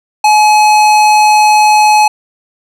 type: tone with hard clipping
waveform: sine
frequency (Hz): 849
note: G#5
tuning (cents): +38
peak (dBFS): -6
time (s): 0.24-2.08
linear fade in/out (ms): 5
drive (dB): 17
effects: none